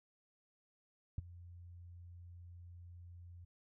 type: tone with ADSR envelope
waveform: sine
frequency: 87.31 Hz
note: F2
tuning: in tune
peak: -31 dBFS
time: 1.18-3.45 s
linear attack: 3 ms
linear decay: 17 ms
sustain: -20 dB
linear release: 9 ms
effects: none